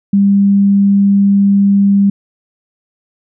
sine tone, 199.2 Hz, G3, 28 cents sharp, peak -6 dBFS, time 0.13-2.1 s, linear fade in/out 5 ms, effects none

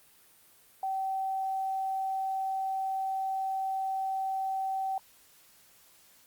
sine tone, 769 Hz, G5, 33 cents flat, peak -29 dBFS, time 0.83-4.98 s, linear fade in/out 2 ms, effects white hiss -60 dBFS RMS until 6.26 s + Opus 32 kbps

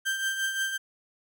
35% pulse tone with tremolo, 1572 Hz, G6, 4 cents sharp, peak -23 dBFS, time 0.05-0.78 s, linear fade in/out 20 ms, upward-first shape triangle, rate 5.7 Hz, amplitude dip 60%, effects none

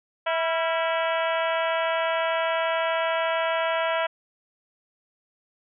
harmonic tone with a mistuned harmonic, 326.7 Hz, E4, 15 cents flat, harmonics 2 / 3 / 4 / 5 / 6 / 7 / 8 / 9 / 10, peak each -25 / -29 / -31 / -33 / -35 / -36 / -37 / -38 / -39 dBFS, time 0.26-4.07 s, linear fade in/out 10 ms, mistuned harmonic 4, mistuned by +60 cents, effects none

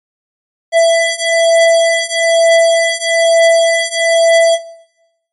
square beating tone pair, 664 / 665.1 Hz, E5 / E5, +12 / +15 cents, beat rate 1.1 Hz, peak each -11 dBFS, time 0.72-4.59 s, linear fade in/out 50 ms, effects noise-tail reverb RT60 1.0 s tail -21 dB re dry + MP3 48 kbps

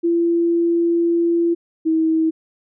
sine tone pair in turn, 339.3 / 321 Hz, F4 / E4, -50 / -46 cents, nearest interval minor second, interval 96 cents, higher first, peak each -14 dBFS, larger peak neither, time 0.03-1.55 / 1.85-2.31 s, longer first, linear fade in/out 20 ms, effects none

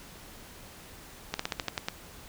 slowing click train, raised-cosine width 0.2 ms, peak -12 dBFS, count 8, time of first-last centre 1.34-1.885 s, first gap 54 ms, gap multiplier 1.12, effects pink hiss -49 dBFS RMS until 2.28 s

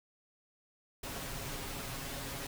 pink noise with comb filter, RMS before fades -41 dBFS, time 1.03-2.47 s, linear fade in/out 5 ms, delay 7.3 ms, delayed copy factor +0.55, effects none

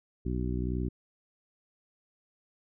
harmonic tone, 61.74 Hz, B1, in tune, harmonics 1 / 2 / 3 / 4 / 5 / 6, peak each -32 / -35 / -37 / -38 / -39 / -40 dBFS, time 0.25-0.89 s, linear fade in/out 10 ms, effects none

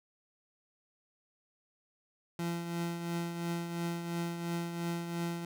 30% pulse tone with tremolo, 170.5 Hz, F3, 41 cents flat, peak -29 dBFS, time 2.39-5.45 s, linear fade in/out 2 ms, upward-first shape triangle, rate 2.9 Hz, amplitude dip 55%, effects none

